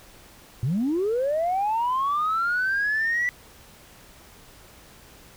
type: linear sweep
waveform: sine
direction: up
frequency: 110 to 1975.5 Hz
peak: -20 dBFS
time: 0.63-3.29 s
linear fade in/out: 0 ms
effects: tanh soft clip ceiling -18 dBFS + pink hiss -50 dBFS RMS until 5.36 s